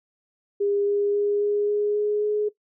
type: tone with pitch steps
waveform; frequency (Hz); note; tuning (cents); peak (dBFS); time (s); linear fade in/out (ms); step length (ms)
sine; 404.7 / 407.3 / 409.9 / 412.5 / 415.1 / 417.8 / 420.4; G#4 / G#4 / G#4 / G#4 / G#4 / G#4 / G#4; -45 / -34 / -23 / -12 / -1 / +10 / +21; -20; 0.6-2.49; 10; 270
effects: noise-tail reverb RT60 0.1 s tail -17 dB re dry